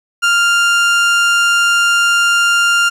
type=tone; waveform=30% pulse; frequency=1396.9 Hz; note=F6; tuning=in tune; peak=-7 dBFS; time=0.22-2.9 s; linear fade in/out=20 ms; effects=low-pass 9000 Hz 12 dB/octave + 8-bit